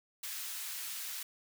white high-pass noise, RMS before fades -41 dBFS, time 0.23-1.23 s, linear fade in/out 5 ms, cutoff 1400 Hz, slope 12 dB/octave, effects none

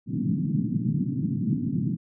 pink band-pass noise, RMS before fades -26 dBFS, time 0.06-1.97 s, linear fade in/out 50 ms, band 120 to 280 Hz, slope 48 dB/octave, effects none

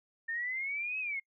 sine exponential two-way sweep, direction up then down, 1800 to 2585 to 2117 Hz, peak -33 dBFS, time 0.28-1.2 s, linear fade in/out 10 ms, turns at 0.99 s, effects noise-tail reverb RT60 0.1 s tail -26 dB re dry

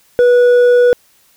sine tone with hard clipping, 488.6 Hz, B4, 19 cents flat, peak -7 dBFS, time 0.19-0.93 s, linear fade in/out 0 ms, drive 4 dB, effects white hiss -52 dBFS RMS until 1.36 s

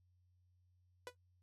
sawtooth tone with exponential decay, 493.9 Hz, B4, in tune, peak -38 dBFS, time 1.07-1.15 s, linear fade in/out 1 ms, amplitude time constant 16 ms, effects added 90 Hz sine -70 dBFS peak until 1.42 s + AAC 32 kbps

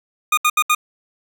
25% pulse tone bursts, 1225 Hz, D#6, 27 cents flat, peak -9 dBFS, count 4, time 0.32-0.749 s, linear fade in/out 5 ms, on 54 ms, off 71 ms, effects none

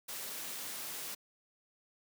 white noise, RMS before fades -42 dBFS, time 0.08-1.15 s, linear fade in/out 10 ms, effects high-pass 150 Hz 12 dB/octave

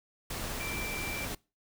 sine tone in noise, 2347 Hz, D7, 2 cents flat, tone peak -38 dBFS, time 0.6-1.25 s, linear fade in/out 5 ms, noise pink, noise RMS -37 dBFS, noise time 0.3-1.35 s, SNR -4 dB, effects noise-tail reverb RT60 0.3 s tail -24 dB re dry

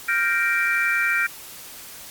sine chord, G minor seventh, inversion third, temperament equal, 1396.9 / 1568 / 1864.7 / 2349 Hz, F6 / G6 / Bb6 / D7, 0 / 0 / 0 / 0 cents, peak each -24 / -25 / -25 / -23 dBFS, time 0.08-1.27 s, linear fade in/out 10 ms, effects white hiss -40 dBFS RMS until 2.1 s + Opus 48 kbps

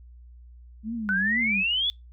sine tone with vibrato, 210 Hz, G#3, 19 cents sharp, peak -28 dBFS, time 0.83-1.64 s, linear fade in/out 50 ms, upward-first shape triangle, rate 2.2 Hz, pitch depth 220 cents each way
sine exponential sweep, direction up, 1471 to 3498 Hz, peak -22 dBFS, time 1.09-1.9 s, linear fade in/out 0 ms
effects noise-tail reverb RT60 0.2 s tail -25 dB re dry + added 60 Hz sine -45 dBFS peak until 2.12 s

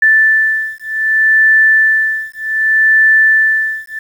sine beating tone pair, 1760 / 1760.65 Hz, A6 / A6, 0 / +1 cents, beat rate 0.65 Hz, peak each -11 dBFS, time 0.02-3.99 s, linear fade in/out 5 ms, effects 7-bit

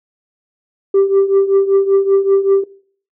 sine tone with tremolo, 392 Hz, G4, in tune, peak -4 dBFS, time 0.94-2.64 s, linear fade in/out 5 ms, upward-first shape triangle, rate 5.2 Hz, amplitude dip 85%, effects noise-tail reverb RT60 0.5 s tail -17 dB re dry + tanh soft clip ceiling -6 dBFS

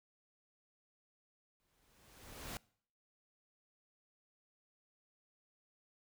pink noise with exponential growth, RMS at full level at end -43 dBFS, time 1.6-2.57 s, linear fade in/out 0 ms, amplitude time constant 210 ms, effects noise-tail reverb RT60 0.6 s tail -24 dB re dry

